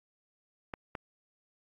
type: clicks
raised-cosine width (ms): 0.5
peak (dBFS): -22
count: 2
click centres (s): 0.738 / 0.952
effects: AAC 64 kbps